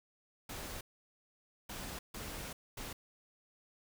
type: noise bursts at uneven times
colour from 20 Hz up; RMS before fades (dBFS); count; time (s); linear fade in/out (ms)
pink; -44; 4; 0.49-0.81 / 1.69-1.99 / 2.14-2.53 / 2.77-2.93; 5
effects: none